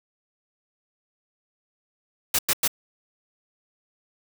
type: noise bursts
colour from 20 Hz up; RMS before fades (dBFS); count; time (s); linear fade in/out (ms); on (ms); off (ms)
white; -21; 3; 2.34-2.678; 5; 48; 97
effects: none